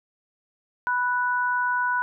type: tone pair together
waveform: sine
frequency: 987.8 / 1480 Hz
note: B5 / F#6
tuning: 0 / 0 cents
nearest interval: perfect fifth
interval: 700 cents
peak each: -24 dBFS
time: 0.87-2.02 s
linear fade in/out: 0 ms
effects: none